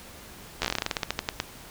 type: slowing click train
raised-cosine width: 0.2 ms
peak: -8 dBFS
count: 18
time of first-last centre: 0.62-1.401 s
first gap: 12 ms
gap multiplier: 1.15
effects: pink hiss -46 dBFS RMS until 1.7 s